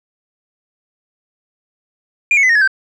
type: tone with pitch steps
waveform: sine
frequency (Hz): 2403 / 2204 / 2021 / 1853 / 1699.2 / 1558.2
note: D7 / C#7 / B6 / A#6 / G#6 / G6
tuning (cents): +39 / -11 / +39 / -11 / +39 / -11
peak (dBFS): -6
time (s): 2.31-2.676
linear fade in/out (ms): 2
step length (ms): 61
effects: tanh soft clip ceiling -8 dBFS